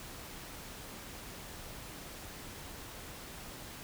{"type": "silence", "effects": ["pink hiss -47 dBFS RMS until 3.83 s"]}